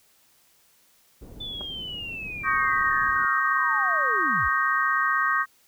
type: low-pass noise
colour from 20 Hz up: pink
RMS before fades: -43 dBFS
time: 1.21-3.26 s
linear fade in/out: 10 ms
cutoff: 460 Hz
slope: 12 dB/octave
type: linear sweep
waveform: sine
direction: down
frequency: 3520 to 40 Hz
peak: -32 dBFS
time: 1.4-4.49 s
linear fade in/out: 10 ms
type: clicks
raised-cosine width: 1 ms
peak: -25 dBFS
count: 2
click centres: 1.609 / 1.614 s
type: chord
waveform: sine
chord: Eb dominant seventh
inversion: third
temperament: equal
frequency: 1108.7 / 1244.5 / 1568 / 1864.7 Hz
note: Db6 / Eb6 / G6 / Bb6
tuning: 0 / 0 / 0 / 0 cents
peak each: -26 dBFS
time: 2.43-5.46 s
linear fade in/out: 50 ms
effects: white hiss -61 dBFS RMS until 5.67 s